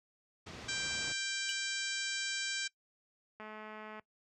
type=low-pass noise; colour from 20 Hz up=pink; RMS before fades=-47 dBFS; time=0.46-1.13 s; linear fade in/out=10 ms; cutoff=6100 Hz; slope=24 dB/octave
type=harmonic tone; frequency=786 Hz; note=G5; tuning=4 cents sharp; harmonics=2 / 3 / 4 / 5 / 6 / 7 / 8 / 9 / 10; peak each=-40 / -42 / -43 / -44 / -45 / -45 / -46 / -47 / -47 dBFS; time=0.68-2.68 s; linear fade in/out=10 ms
type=tone with exponential decay; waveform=triangle; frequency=2960 Hz; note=F#7; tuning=in tune; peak=-31 dBFS; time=1.49-1.57 s; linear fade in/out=1 ms; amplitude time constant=17 ms
type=click train; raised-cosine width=0.5 ms; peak=-33 dBFS; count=129; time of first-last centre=3.4-3.995 s; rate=215 Hz
effects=noise-tail reverb RT60 0.1 s tail -21 dB re dry + high-pass 80 Hz 12 dB/octave